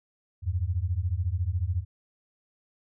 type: beating tone pair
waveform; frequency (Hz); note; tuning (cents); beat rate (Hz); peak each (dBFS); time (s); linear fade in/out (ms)
sine; 82.41 / 96.41; E2 / G2; 0 / -28; 14; -28; 0.42-1.85; 50
effects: none